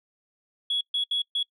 sine tone bursts at uneven times, 3358 Hz, G#7, 18 cents sharp, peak -22 dBFS, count 4, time 0.7-0.81 / 0.94-1.04 / 1.11-1.22 / 1.35-1.43 s, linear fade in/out 5 ms, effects noise-tail reverb RT60 0.1 s tail -25 dB re dry + tanh soft clip ceiling -19 dBFS

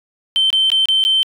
sine tone with dropouts, 3101 Hz, G7, 19 cents flat, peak -10 dBFS, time 0.36-1.23 s, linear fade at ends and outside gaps 0 ms, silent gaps 0.503-0.529 / 0.702-0.718 / 0.856-0.886 / 1.04-1.05 s, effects tanh soft clip ceiling -8 dBFS

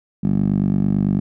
10% pulse tone with band-pass filter, 49 Hz, G1, in tune, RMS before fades -18 dBFS, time 0.23-1.2 s, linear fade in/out 10 ms, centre 190 Hz, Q 2.8, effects none

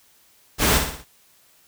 pink noise with echo, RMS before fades -18 dBFS, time 0.58-0.81 s, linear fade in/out 50 ms, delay 60 ms, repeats 4, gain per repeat -6 dB, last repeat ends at 1.05 s, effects white hiss -57 dBFS RMS until 1.67 s

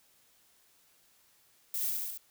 violet noise with echo, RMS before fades -34 dBFS, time 1.74-1.9 s, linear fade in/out 2 ms, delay 69 ms, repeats 4, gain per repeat -2 dB, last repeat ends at 2.176 s, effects white hiss -66 dBFS RMS until 2.3 s

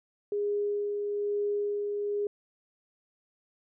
sine tone with tremolo, 410.7 Hz, G#4, 19 cents flat, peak -26 dBFS, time 0.32-2.27 s, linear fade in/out 2 ms, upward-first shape sine, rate 1.1 Hz, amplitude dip 30%, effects none

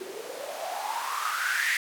blue noise with band-pass filter sweep, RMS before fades -31 dBFS, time 0-1.77 s, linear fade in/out 2 ms, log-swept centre 360 to 2000 Hz, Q 8.5, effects none

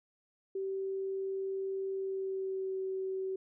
sine tone with pitch glide, 386.1 to 380.3 Hz, G4 to F#4, -26 to +48 cents, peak -33 dBFS, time 0.55-3.36 s, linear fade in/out 5 ms, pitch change -26 cents, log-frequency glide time 1.93-2.78 s, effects none

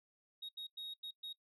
sine tone bursts at uneven times, 3762 Hz, A#7, 15 cents sharp, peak -40 dBFS, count 5, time 0.42-0.49 / 0.57-0.67 / 0.77-0.94 / 1.03-1.11 / 1.23-1.33 s, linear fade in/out 10 ms, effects noise-tail reverb RT60 0.1 s tail -25 dB re dry + tanh soft clip ceiling -42 dBFS

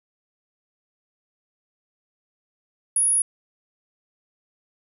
sine tone, 10370 Hz, E9, 29 cents flat, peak -17 dBFS, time 2.96-3.22 s, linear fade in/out 2 ms, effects none

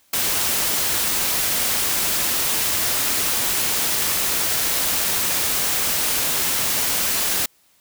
white noise, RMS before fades -21 dBFS, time 0.13-7.46 s, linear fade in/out 5 ms, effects white hiss -59 dBFS RMS until 7.8 s

